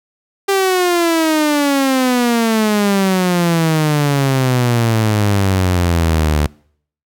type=exponential sweep; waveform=sawtooth; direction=down; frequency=396.9 to 73.1 Hz; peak=-8 dBFS; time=0.48-6.47 s; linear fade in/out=10 ms; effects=noise-tail reverb RT60 0.6 s tail -25 dB re dry